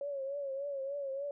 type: tone with vibrato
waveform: sine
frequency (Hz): 554.4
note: C#5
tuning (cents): 0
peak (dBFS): -35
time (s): 0.01-1.31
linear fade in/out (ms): 2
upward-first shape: triangle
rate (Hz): 3.4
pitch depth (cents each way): 77
effects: none